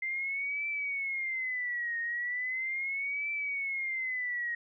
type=tone with vibrato; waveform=sine; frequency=2081 Hz; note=C7; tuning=10 cents flat; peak=-31 dBFS; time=0.02-4.55 s; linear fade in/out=5 ms; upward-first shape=triangle; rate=0.38 Hz; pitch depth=200 cents each way; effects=none